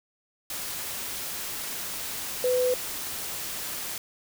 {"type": "tone in noise", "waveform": "sine", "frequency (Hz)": 502, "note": "B4", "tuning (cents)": 28, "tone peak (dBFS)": -21, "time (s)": [2.44, 2.74], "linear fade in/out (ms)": 2, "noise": "white", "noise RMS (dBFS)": -34, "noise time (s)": [0.5, 3.98], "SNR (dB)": 10, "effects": []}